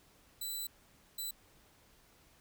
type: tone bursts at uneven times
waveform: 10% pulse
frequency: 3987 Hz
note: B7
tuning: 16 cents sharp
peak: -30 dBFS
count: 2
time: 0.41-0.67 / 1.18-1.31 s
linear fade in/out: 5 ms
effects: pink hiss -65 dBFS RMS until 2.4 s